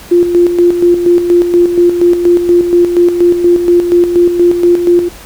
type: tone with tremolo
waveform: sine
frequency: 349.2 Hz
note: F4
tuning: in tune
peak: -3 dBFS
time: 0.11-5.09 s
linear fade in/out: 10 ms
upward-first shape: square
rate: 4.2 Hz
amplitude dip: 55%
effects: added 50 Hz sine -38 dBFS peak until 5.25 s + pink hiss -33 dBFS RMS until 5.25 s